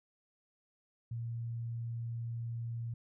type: tone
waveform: sine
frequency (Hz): 116.54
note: A#2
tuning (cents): 0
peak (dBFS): -36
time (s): 1.11-2.94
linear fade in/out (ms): 5
effects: none